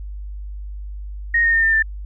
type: tone with pitch steps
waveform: sine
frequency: 1864.7 / 1842.2 / 1820 / 1798.1 / 1776.4 Hz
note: A#6 / A#6 / A#6 / A6 / A6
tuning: 0 / -21 / -42 / +37 / +16 cents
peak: -13 dBFS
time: 1.34-1.825 s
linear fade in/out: 5 ms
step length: 97 ms
effects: added 50 Hz sine -28 dBFS peak until 2.05 s